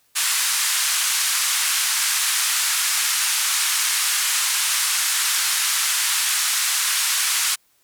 white band-pass noise, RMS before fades -21 dBFS, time 0.15-7.56 s, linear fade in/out 20 ms, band 1100 to 11000 Hz, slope 24 dB/octave, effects white hiss -62 dBFS RMS until 7.83 s

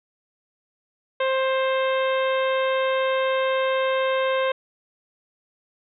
harmonic tone, 527 Hz, C5, 12 cents sharp, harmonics 1 / 2 / 3 / 4 / 5 / 6 / 7, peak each -21 / -27 / -31 / -33 / -35 / -37 / -38 dBFS, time 1.2-4.52 s, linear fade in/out 5 ms, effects none

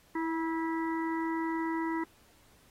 harmonic tone with a mistuned harmonic, 327.1 Hz, E4, 13 cents flat, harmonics 1 / 3 / 4 / 5 / 6, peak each -31 / -36 / -45 / -48 / -41 dBFS, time 0.15-2.04 s, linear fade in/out 5 ms, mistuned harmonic 3, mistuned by -25 cents, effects pink hiss -63 dBFS RMS until 2.7 s + AAC 48 kbps

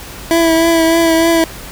25% pulse tone with vibrato, 329.6 Hz, E4, in tune, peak -5 dBFS, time 0.31-1.44 s, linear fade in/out 0 ms, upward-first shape triangle, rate 3.3 Hz, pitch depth 30 cents each way, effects added 50 Hz sine -35 dBFS peak until 1.71 s + pink hiss -31 dBFS RMS until 1.71 s

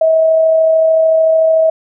sine tone with amplitude modulation, 643 Hz, E5, 43 cents flat, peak -6 dBFS, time 0.01-1.7 s, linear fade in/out 5 ms, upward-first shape sine, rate 33.5 Hz, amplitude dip 25%, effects none

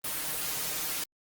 white noise with comb filter, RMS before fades -33 dBFS, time 0.04-1.04 s, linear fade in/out 5 ms, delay 6.5 ms, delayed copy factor +1, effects Opus 32 kbps

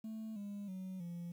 sine tone with pitch steps, 220 / 202.9 / 187.15 / 172.61 Hz, A3 / G#3 / F#3 / F3, 0 / -40 / +20 / -20 cents, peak -39 dBFS, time 0.04-1.32 s, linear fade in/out 5 ms, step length 320 ms, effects tanh soft clip ceiling -41 dBFS + 11-bit

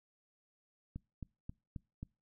click train, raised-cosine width 5 ms, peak -30 dBFS, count 5, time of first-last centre 0.96-2.03 s, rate 3.74 Hz, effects noise-tail reverb RT60 0.3 s tail -26 dB re dry

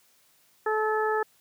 harmonic tone, 432.6 Hz, A4, 29 cents flat, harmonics 1 / 2 / 3 / 4, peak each -26 / -29 / -31 / -32 dBFS, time 0.66-1.23 s, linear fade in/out 5 ms, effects white hiss -63 dBFS RMS until 1.4 s + high-pass 80 Hz 12 dB/octave

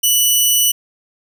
10% pulse tone, 2960 Hz, F#7, in tune, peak -3 dBFS, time 0.03-0.72 s, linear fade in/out 10 ms, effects none

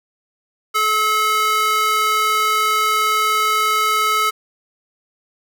square tone with high-pass filter, 430.5 Hz, A4, 38 cents flat, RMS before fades -17 dBFS, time 0.74-4.31 s, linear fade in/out 20 ms, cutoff 1200 Hz, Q 1.9, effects none

